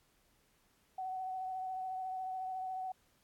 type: tone with vibrato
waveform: sine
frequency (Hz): 750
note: F#5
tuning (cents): +23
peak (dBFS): -37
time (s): 0.98-2.92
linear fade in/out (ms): 5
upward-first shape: triangle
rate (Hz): 14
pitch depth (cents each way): 25
effects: pink hiss -72 dBFS RMS until 3.23 s + AAC 64 kbps